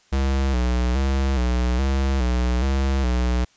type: tone with vibrato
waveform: square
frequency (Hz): 64.3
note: C2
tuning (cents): -30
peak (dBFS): -19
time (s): 0.12-3.45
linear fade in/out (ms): 10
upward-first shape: square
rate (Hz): 1.2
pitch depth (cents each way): 79
effects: white hiss -58 dBFS RMS until 3.56 s + resampled to 16000 Hz